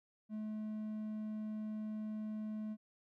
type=tone; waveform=triangle; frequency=214.9 Hz; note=A3; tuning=41 cents flat; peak=-37 dBFS; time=0.29-2.77 s; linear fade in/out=50 ms; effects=none